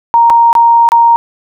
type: tone with dropouts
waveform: sine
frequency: 932.3 Hz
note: A#5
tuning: in tune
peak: -3 dBFS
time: 0.14-1.16 s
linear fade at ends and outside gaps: 0 ms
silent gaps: 0.299-0.303 / 0.529-0.552 / 0.889-0.919 s
effects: none